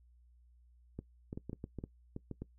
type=clicks; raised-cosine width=3 ms; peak=-28 dBFS; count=11; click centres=0.99 / 1.329 / 1.375 / 1.496 / 1.531 / 1.641 / 1.787 / 1.839 / 2.164 / 2.313 / 2.42 s; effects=noise-tail reverb RT60 0.1 s tail -20 dB re dry + added 60 Hz sine -61 dBFS peak until 2.58 s